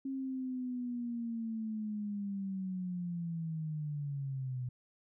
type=linear sweep; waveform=sine; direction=down; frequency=270.6 to 123.47 Hz; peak=-35 dBFS; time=0.05-4.69 s; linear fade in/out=5 ms; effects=none